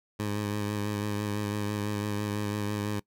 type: tone with vibrato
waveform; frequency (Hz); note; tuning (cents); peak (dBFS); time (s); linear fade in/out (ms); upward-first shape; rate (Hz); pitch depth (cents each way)
15% pulse; 103.83; G#2; 0; -23; 0.19-3; 10; sine; 6; 28
effects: noise-tail reverb RT60 0.1 s tail -22 dB re dry